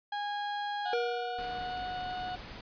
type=tone; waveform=35% pulse; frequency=822 Hz; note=G#5; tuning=18 cents flat; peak=-31 dBFS; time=0.12-0.94 s; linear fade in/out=5 ms
type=harmonic tone; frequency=732 Hz; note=F#5; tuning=19 cents flat; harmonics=1 / 2 / 4 / 5 / 6; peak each=-35 / -45 / -49 / -52 / -54 dBFS; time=0.85-2.36 s; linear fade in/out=10 ms
type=tone with exponential decay; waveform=square; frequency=475.8 Hz; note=A#4; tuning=35 cents sharp; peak=-28 dBFS; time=0.93-2.18 s; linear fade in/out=2 ms; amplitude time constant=270 ms
type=noise; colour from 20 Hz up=pink; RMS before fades=-45 dBFS; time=1.38-2.61 s; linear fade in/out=5 ms
effects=resampled to 11025 Hz